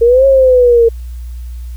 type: exponential two-way sweep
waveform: sine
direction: up then down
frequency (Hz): 456.1 to 547 to 456.3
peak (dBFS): -4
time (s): 0.01-0.89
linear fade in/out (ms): 10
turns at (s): 0.26
effects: added 60 Hz sine -22 dBFS peak until 1.76 s + white hiss -48 dBFS RMS until 1.76 s